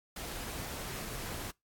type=noise; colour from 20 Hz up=pink; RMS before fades=-41 dBFS; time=0.16-1.51 s; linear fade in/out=5 ms; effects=noise-tail reverb RT60 0.2 s tail -25 dB re dry + AAC 64 kbps